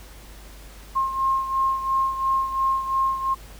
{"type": "beating tone pair", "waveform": "sine", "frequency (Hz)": [1067, 1069.9], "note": ["C6", "C6"], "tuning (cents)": [34, 38], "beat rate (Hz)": 2.9, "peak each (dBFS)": [-21, -27], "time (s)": [0.95, 3.35], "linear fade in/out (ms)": 20, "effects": ["added 50 Hz sine -42 dBFS peak until 3.59 s", "pink hiss -47 dBFS RMS until 3.59 s"]}